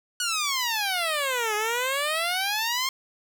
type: exponential two-way sweep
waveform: 10% pulse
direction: down then up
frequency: 1480 to 415.3 to 1079 Hz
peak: -16 dBFS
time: 0.2-2.89 s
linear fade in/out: 2 ms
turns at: 1.55 s
effects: none